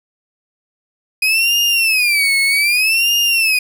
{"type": "tone with vibrato", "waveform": "35% pulse", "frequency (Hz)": 2489, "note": "D#7", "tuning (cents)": 0, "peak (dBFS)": -10, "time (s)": [1.22, 3.59], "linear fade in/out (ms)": 5, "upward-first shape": "sine", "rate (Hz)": 0.64, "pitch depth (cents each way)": 220, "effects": []}